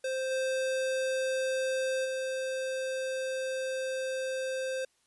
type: tone with level steps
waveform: square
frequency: 523.3 Hz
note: C5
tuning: in tune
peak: -31 / -29 / -32 dBFS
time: 0.04-4.85 s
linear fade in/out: 5 ms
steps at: 0.3 / 2.04 s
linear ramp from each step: 20 ms
effects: white hiss -71 dBFS RMS until 5.06 s + resampled to 24000 Hz